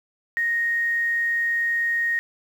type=tone with quantisation; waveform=sine; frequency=1864.7 Hz; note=A#6; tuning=in tune; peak=-20 dBFS; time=0.37-2.19 s; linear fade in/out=0 ms; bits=8; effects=none